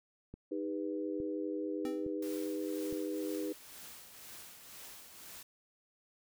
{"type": "click train", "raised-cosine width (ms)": 3, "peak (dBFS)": -33, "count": 4, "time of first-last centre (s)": [0.34, 2.926], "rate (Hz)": 1.16}
{"type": "chord", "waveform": "sine", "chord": "Eb augmented", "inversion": "none", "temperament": "equal with one note detuned", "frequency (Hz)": [311.1, 400.9, 493.9], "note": ["Eb4", "G4", "B4"], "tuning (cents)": [0, 39, 0], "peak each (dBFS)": [-37, -40, -41], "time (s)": [0.51, 3.53], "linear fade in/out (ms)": 10}
{"type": "tone with exponential decay", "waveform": "square", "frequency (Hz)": 261.6, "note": "C4", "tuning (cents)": 0, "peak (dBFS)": -37, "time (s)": [1.85, 2.14], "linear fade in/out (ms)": 1, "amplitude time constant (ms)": 61}
{"type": "noise with tremolo", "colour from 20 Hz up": "white", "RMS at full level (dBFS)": -49, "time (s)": [2.22, 5.43], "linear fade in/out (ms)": 5, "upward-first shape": "triangle", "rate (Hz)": 2, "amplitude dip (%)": 55}
{"effects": []}